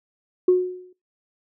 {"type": "tone with exponential decay", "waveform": "sine", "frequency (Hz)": 364.5, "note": "F#4", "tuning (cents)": -26, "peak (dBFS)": -9, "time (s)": [0.48, 0.93], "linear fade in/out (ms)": 5, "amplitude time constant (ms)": 96, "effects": ["noise-tail reverb RT60 0.2 s tail -19 dB re dry", "tanh soft clip ceiling -7 dBFS"]}